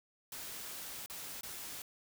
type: noise with dropouts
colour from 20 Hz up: white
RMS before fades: -45 dBFS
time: 0.32-1.82 s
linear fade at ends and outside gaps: 2 ms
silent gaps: 1.061-1.098 / 1.41-1.432 s
effects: none